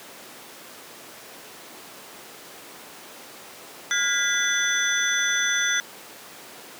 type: tone cluster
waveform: sine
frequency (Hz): 1423 / 1638 / 1981 / 3456 / 6040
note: F6 / G#6 / B6 / A7 / F#8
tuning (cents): +32 / -24 / +5 / -32 / +35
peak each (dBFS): -27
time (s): 3.91-5.8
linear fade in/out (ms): 0
effects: pink hiss -42 dBFS RMS until 6.79 s + high-pass 300 Hz 12 dB/octave